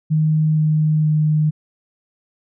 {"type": "tone with pitch steps", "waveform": "sine", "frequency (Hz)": [155.5, 154.43, 153.36], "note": ["D#3", "D#3", "D#3"], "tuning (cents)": [-1, -13, -25], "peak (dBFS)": -13, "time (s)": [0.1, 1.51], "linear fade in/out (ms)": 20, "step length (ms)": 470, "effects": []}